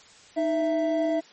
triangle tone pair together, 311.1 / 661.1 Hz, D#4 / E5, 0 / +5 cents, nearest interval octave + minor second, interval 1305 cents, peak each -24 / -22 dBFS, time 0.36-1.21 s, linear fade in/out 20 ms, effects white hiss -52 dBFS RMS until 1.32 s + MP3 32 kbps

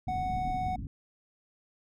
pink low-pass noise, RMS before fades -37 dBFS, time 0.07-0.87 s, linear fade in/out 2 ms, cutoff 280 Hz, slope 48 dB/octave
triangle tone, 740 Hz, F#5, in tune, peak -28 dBFS, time 0.08-0.76 s, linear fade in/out 5 ms
effects none

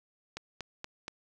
click train, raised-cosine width 0.2 ms, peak -21 dBFS, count 4, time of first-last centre 0.37-1.081 s, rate 4.22 Hz, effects none

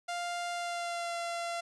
sawtooth tone with pitch glide, 698.5 to 684.9 Hz, F5 to F5, 0 to -34 cents, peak -30 dBFS, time 0.08-1.61 s, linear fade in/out 10 ms, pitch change -34 cents, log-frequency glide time 0.51-1.16 s, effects resampled to 22050 Hz

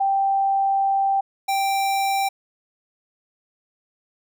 sine / square tone pair in turn, 784 / 784 Hz, G5 / G5, 0 / 0 cents, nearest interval unison, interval 0 cents, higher neither, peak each -17 / -20 dBFS, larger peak first, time 0-1.21 / 1.48-2.29 s, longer first, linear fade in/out 10 ms, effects none

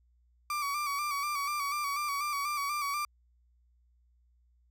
35% pulse tone with vibrato, 1158 Hz, D6, 25 cents flat, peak -29 dBFS, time 0.5-3.05 s, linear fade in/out 2 ms, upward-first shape square, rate 4.1 Hz, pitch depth 43 cents each way, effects added 60 Hz sine -64 dBFS peak until 4.7 s

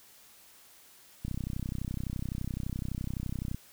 click train, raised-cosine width 5 ms, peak -22 dBFS, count 74, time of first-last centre 1.25-3.546 s, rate 31.8 Hz, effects white hiss -57 dBFS RMS until 3.72 s

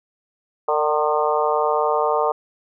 harmonic tone with a mistuned harmonic, 152 Hz, D#3, 40 cents flat, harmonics 3 / 4 / 5 / 6 / 7 / 8, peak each -22 / -23 / -24 / -25 / -25 / -26 dBFS, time 0.68-2.32 s, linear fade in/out 5 ms, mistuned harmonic 4, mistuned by -30 cents, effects none

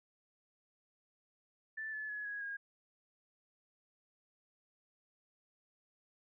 sine tone with pitch steps, 1760 / 1726.8 / 1694.2 / 1662.2 / 1630.8 Hz, A6 / A6 / G#6 / G#6 / G#6, 0 / -33 / +34 / +1 / -32 cents, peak -39 dBFS, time 1.77-2.57 s, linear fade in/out 10 ms, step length 160 ms, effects none

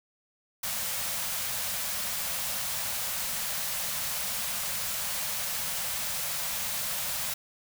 white band-stop noise, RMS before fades -32 dBFS, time 0.63-7.34 s, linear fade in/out 5 ms, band 230 to 490 Hz, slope 96 dB/octave, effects none

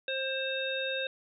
harmonic tone, 530 Hz, C5, 22 cents sharp, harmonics 1 / 3 / 5 / 7, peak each -34 / -37 / -37 / -36 dBFS, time 0.08-1.07 s, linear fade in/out 2 ms, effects none

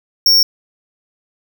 square tone, 5500 Hz, F8, 27 cents flat, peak -8 dBFS, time 0.26-0.43 s, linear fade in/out 2 ms, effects none

